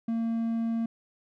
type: tone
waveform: triangle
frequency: 228.5 Hz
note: A#3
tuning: 34 cents flat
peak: -24 dBFS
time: 0.08-0.86 s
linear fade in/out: 5 ms
effects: none